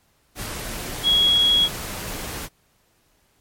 sine tone in noise, 3322 Hz, G#7, in tune, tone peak -14 dBFS, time 1.03-1.69 s, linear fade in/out 50 ms, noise pink, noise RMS -31 dBFS, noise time 0.35-2.49 s, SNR +14 dB, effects pink hiss -63 dBFS RMS until 3.4 s + MP3 64 kbps

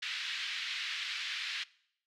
white band-pass noise, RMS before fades -38 dBFS, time 0.02-1.64 s, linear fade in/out 10 ms, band 1700 to 3900 Hz, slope 24 dB/octave, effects noise-tail reverb RT60 0.7 s tail -22 dB re dry

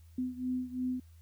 sine beating tone pair, 252.3 / 255.2 Hz, B3 / C4, +37 / -43 cents, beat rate 2.9 Hz, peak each -34 / -37 dBFS, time 0.18-1 s, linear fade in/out 5 ms, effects added 82 Hz sine -53 dBFS peak until 1.21 s + white hiss -70 dBFS RMS until 1.21 s

